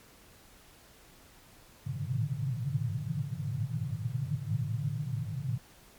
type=band-pass noise; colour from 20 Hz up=white; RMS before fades=-33 dBFS; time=1.86-5.58 s; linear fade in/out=10 ms; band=100 to 160 Hz; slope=96 dB/octave; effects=pink hiss -57 dBFS RMS until 5.98 s + MP3 96 kbps